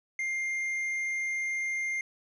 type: tone with tanh clipping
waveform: sine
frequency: 2109 Hz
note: C7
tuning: 13 cents sharp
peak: -30 dBFS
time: 0.19-2.01 s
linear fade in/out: 2 ms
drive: 5 dB
effects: none